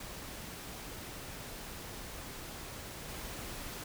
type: noise with level steps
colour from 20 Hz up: pink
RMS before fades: -45 / -43 dBFS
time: 0-3.84 s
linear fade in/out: 5 ms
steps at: 3.08 s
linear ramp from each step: 20 ms
effects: none